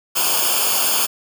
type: noise with comb filter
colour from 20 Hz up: white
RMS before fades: -18 dBFS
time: 0.15-1.07 s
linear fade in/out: 20 ms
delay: 0.51 ms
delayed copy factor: -0.95
effects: none